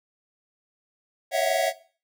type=tone cluster; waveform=square; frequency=554 / 646 / 670 / 743 Hz; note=C#5 / E5 / E5 / F#5; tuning=-1 / -35 / +28 / +7 cents; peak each=-28 dBFS; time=1.31-1.73 s; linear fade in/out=50 ms; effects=noise-tail reverb RT60 0.4 s tail -17 dB re dry